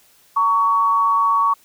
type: tone pair together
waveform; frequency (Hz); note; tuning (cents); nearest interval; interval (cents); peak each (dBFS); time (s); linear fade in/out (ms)
sine; 918.6 / 1123; A#5 / C#6; -26 / +22; minor third; 348; -22 / -14; 0.36-1.54; 10
effects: white hiss -54 dBFS RMS until 1.64 s